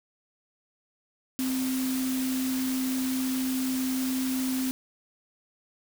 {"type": "tone in noise", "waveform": "sine", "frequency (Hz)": 259.8, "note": "C4", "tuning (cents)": -12, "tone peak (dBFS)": -26, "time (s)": [1.39, 4.71], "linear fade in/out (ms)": 0, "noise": "white", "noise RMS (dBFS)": -36, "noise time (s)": [1.39, 4.71], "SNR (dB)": 7, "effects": []}